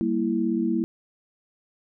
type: chord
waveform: sine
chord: E diminished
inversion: first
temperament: equal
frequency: 196 / 233.1 / 329.6 Hz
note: G3 / Bb3 / E4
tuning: 0 / 0 / 0 cents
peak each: -28 / -25 / -25 dBFS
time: 0.01-0.84 s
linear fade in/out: 0 ms
effects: none